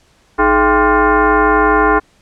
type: tone with frequency modulation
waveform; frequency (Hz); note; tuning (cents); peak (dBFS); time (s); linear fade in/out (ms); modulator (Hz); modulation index
sine; 311.1; D#4; 0; -8; 0.38-2; 20; 367; 3.4
effects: pink hiss -53 dBFS RMS until 2.21 s + low-pass 8000 Hz 12 dB/octave